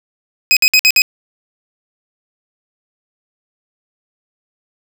25% pulse tone bursts, 2519 Hz, D#7, 21 cents sharp, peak -3 dBFS, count 5, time 0.51-1.019 s, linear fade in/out 0 ms, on 57 ms, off 56 ms, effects none

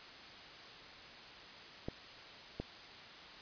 clicks, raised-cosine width 2 ms, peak -25 dBFS, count 2, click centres 1.885 / 2.6 s, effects white hiss -52 dBFS RMS until 3.41 s + resampled to 11025 Hz

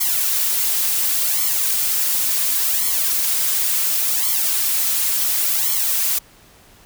blue noise with flanger, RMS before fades -19 dBFS, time 0-6.19 s, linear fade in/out 10 ms, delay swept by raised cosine 0.92 to 5.62 ms, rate 0.7 Hz, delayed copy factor +0.85, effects pink hiss -49 dBFS RMS until 6.85 s

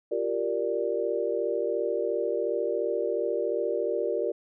sine chord, G minor seventh, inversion third, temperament equal, 349.2 / 392 / 466.2 / 587.3 Hz, F4 / G4 / Bb4 / D5, 0 / 0 / 0 / 0 cents, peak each -33 / -31 / -29 / -31 dBFS, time 0.11-4.32 s, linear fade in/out 10 ms, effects none

